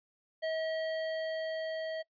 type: tone with level ramp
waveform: square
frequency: 640 Hz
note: D#5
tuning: 49 cents sharp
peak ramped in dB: -32 to -36 dBFS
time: 0.42-2.03 s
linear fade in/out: 20 ms
effects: noise-tail reverb RT60 0.1 s tail -23 dB re dry + resampled to 11025 Hz